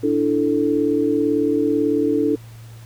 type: chord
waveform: sine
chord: D suspended second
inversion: none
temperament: equal with one note detuned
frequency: 291.5 / 329.6 / 440 Hz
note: D4 / E4 / A4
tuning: -13 / 0 / 0 cents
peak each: -19 / -22 / -20 dBFS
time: 0.03-2.36 s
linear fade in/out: 10 ms
effects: added 114 Hz sine -37 dBFS peak until 2.85 s + pink hiss -49 dBFS RMS until 2.85 s